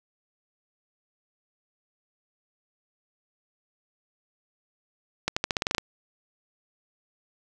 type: accelerating click train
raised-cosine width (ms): 0.2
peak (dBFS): -7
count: 10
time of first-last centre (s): 5.28-5.782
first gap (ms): 85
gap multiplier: 0.89
effects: none